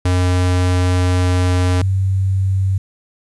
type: tone pair in turn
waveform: square / sine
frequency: 90.4 / 95.78 Hz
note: F#2 / G2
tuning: -40 / -40 cents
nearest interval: minor second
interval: 100 cents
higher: second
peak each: -13 dBFS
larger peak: neither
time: 0.05-1.82 / 1.82-2.78 s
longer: first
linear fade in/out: 5 ms
effects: resampled to 24000 Hz + 8-bit